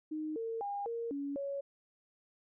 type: tone with pitch steps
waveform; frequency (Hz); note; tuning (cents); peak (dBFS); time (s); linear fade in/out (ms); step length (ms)
sine; 309.3 / 454.3 / 808 / 464.5 / 282 / 558; D#4 / A#4 / G#5 / A#4 / C#4 / C#5; -10 / -45 / -48 / -6 / +30 / +11; -35; 0.11-1.61; 10; 250
effects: none

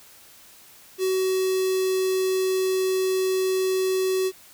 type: tone with notch filter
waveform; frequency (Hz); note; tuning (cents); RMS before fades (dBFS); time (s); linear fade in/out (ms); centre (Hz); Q
square; 376.1; F#4; +28; -23; 0.98-4.32; 50; 1400; 0.7
effects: white hiss -50 dBFS RMS until 4.53 s

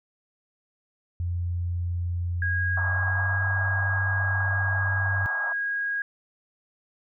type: tone with pitch glide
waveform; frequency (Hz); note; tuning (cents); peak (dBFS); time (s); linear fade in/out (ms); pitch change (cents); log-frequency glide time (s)
sine; 87.31 to 96.32; F2 to G2; 0 to -30; -25; 1.2-5.26; 0; +170; 2.42-3.44
type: tone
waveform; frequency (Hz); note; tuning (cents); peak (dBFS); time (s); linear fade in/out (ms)
sine; 1641; G#6; -21; -25; 2.42-6.02; 2
type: band-pass noise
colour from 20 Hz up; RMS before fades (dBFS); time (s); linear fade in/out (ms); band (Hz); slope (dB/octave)
pink; -36; 2.77-5.53; 5; 670 to 1400; 48
effects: none

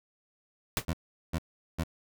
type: noise with exponential decay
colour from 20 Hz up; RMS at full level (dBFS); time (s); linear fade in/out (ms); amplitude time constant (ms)
pink; -24; 0.77-0.85; 1; 17
type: tone bursts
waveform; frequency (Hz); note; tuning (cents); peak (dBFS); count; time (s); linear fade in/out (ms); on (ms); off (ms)
20% pulse; 82.41; E2; 0; -23; 3; 0.88-1.836; 5; 52; 400
effects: none

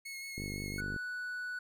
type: tone with vibrato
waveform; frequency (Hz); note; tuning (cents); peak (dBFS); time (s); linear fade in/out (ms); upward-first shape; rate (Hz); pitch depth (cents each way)
sawtooth; 2177; C#7; -32; -38; 0.05-0.81; 10; sine; 5.8; 17
type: click train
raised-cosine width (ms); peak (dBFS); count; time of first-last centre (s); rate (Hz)
3; -28; 30; 0.38-0.962; 49.8
type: tone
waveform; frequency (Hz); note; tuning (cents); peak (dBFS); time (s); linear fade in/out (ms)
triangle; 1480; F#6; 0; -35; 0.78-1.59; 5
effects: none

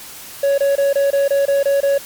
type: tone bursts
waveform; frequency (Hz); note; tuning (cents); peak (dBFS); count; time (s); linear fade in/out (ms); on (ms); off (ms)
triangle; 558; C#5; +11; -10; 9; 0.43-1.98; 5; 150; 25
effects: white hiss -35 dBFS RMS until 2.05 s + MP3 96 kbps

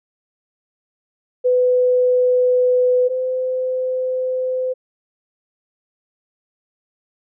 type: tone pair in turn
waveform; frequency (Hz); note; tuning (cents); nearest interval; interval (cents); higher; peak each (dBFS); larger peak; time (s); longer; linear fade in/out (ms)
sine; 500 / 511.7; B4 / C5; +21 / -39; unison; 40; second; -12 / -18; first; 1.44-3.09 / 3.09-4.74; neither; 20
effects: none

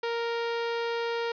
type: tone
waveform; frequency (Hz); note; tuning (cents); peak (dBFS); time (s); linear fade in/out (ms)
sawtooth; 466.2; A#4; 0; -24; 0.03-1.32; 5
effects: resampled to 11025 Hz + 11-bit

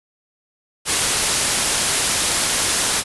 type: low-pass noise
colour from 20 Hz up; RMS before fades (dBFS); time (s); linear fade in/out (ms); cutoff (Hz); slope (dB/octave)
white; -20; 0.85-3.04; 50; 11000; 96
effects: none

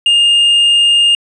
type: tone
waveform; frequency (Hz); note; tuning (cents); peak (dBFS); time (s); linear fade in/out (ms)
triangle; 2824; F7; +19; -5; 0.06-1.15; 2
effects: resampled to 24000 Hz

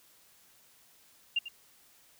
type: tone with echo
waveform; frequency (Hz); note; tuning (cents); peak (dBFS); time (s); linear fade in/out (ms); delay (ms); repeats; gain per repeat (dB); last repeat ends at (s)
sine; 2794; F7; 0; -25; 1.36-1.39; 5; 95; 1; -13; 1.485
effects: white hiss -62 dBFS RMS until 2.19 s

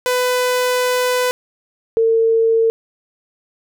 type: tone pair in turn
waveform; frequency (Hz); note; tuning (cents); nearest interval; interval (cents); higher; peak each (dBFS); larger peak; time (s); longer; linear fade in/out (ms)
sawtooth / sine; 499.7 / 452.4; B4 / A4; +20 / +48; major second; 172; first; -11; neither; 0.06-1.31 / 1.97-2.7; first; 0
effects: none

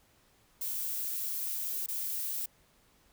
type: noise with dropouts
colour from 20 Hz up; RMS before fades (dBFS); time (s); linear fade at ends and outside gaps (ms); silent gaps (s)
violet; -35; 0.61-2.46; 5; 1.863-1.884
effects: pink hiss -66 dBFS RMS until 3.12 s

